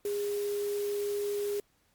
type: tone in noise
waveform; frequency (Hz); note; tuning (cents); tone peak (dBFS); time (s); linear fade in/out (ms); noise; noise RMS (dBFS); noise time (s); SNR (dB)
sine; 409.1; G#4; -26; -29; 0.05-1.6; 2; white; -45; 0.05-1.6; +13
effects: pink hiss -70 dBFS RMS until 1.94 s + MP3 96 kbps